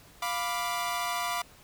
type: chord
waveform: sawtooth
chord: B diminished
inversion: second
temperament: equal with one note detuned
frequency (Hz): 702.1 / 987.8 / 1174.7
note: F5 / B5 / D6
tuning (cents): +9 / 0 / 0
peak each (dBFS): -30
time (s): 0.22-1.42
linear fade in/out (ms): 5
effects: pink hiss -55 dBFS RMS until 1.63 s